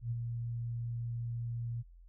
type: tone with ADSR envelope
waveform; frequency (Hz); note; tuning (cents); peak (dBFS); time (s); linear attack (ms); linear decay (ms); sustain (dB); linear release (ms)
sine; 117.6; A#2; +16; -31; 0.01-1.83; 100; 29; -4; 27
effects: noise-tail reverb RT60 0.1 s tail -26 dB re dry + added 43 Hz sine -53 dBFS peak until 2.08 s